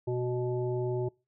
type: harmonic tone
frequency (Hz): 123.7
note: B2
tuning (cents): +3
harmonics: 1 / 3 / 5 / 7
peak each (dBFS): -32 / -30 / -40 / -44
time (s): 0.07-1.09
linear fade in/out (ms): 10
effects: noise-tail reverb RT60 0.3 s tail -26 dB re dry